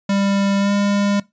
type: tone with pitch glide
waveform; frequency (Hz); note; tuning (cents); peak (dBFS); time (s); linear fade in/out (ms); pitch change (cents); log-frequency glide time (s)
square; 198.4 to 201.9; G3 to G#3; +21 to -49; -16; 0.09-1.2; 5; +30; 0.59-0.72
effects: noise-tail reverb RT60 0.2 s tail -20 dB re dry + resampled to 16000 Hz